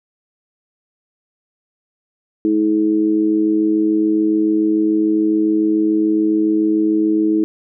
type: tone with amplitude modulation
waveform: sine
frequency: 320.3 Hz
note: E4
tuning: 50 cents flat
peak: -9 dBFS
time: 2.45-7.44 s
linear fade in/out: 0 ms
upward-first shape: sine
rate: 107 Hz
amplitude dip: 75%
effects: none